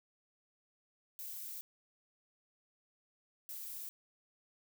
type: noise bursts at uneven times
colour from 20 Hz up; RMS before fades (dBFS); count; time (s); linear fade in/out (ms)
violet; -45; 2; 1.19-1.61 / 3.49-3.89; 0
effects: none